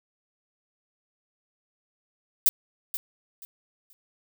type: noise with echo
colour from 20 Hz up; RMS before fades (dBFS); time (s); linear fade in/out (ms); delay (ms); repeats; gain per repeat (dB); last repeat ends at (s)
violet; -19; 2.46-2.49; 0; 480; 3; -12; 3.93
effects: none